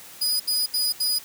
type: tone bursts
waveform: sawtooth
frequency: 4946 Hz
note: D#8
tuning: 11 cents flat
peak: -18 dBFS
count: 4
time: 0.21-1.189 s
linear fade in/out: 10 ms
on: 190 ms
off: 73 ms
effects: white hiss -44 dBFS RMS until 1.24 s + high-pass 80 Hz 12 dB/octave